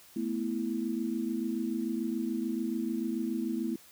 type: chord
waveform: sine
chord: A suspended second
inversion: none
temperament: equal with one note detuned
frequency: 220 / 246.9 / 328.7 Hz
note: A3 / B3 / E4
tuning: 0 / 0 / -5 cents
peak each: -34 dBFS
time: 0.16-3.76 s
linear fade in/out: 5 ms
effects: white hiss -56 dBFS RMS until 3.91 s